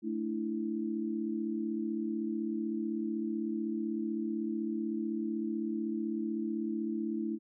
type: chord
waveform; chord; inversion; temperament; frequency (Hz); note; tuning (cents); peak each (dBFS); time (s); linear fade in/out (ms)
sine; A suspended fourth; none; equal; 220 / 293.7 / 329.6; A3 / D4 / E4; 0 / 0 / 0; -35 / -39 / -35; 0.02-7.39; 50
effects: none